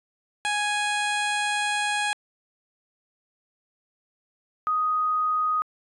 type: tone pair in turn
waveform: 15% pulse / sine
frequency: 830.6 / 1247.4 Hz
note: G#5 / D#6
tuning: 0 / +4 cents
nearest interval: perfect fifth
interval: 704 cents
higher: second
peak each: -17 / -21 dBFS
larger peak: first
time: 0.45-2.13 / 4.67-5.62 s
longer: first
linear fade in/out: 0 ms
effects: resampled to 24000 Hz